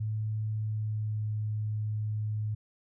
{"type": "tone with pitch glide", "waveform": "sine", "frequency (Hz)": [108.2, 106.96], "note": ["A2", "A2"], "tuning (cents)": [-29, -49], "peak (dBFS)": -29, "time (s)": [0, 2.55], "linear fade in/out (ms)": 10, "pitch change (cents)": -20, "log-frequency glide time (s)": [0.51, 1.26], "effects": []}